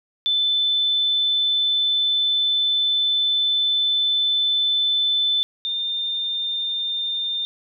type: tone pair in turn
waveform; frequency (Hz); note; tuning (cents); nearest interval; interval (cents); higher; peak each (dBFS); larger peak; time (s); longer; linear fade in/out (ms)
sine; 3520 / 3611; A7 / A7; 0 / +44; unison; 44; second; -17 / -22; first; 0.26-5.43 / 5.65-7.45; first; 0
effects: none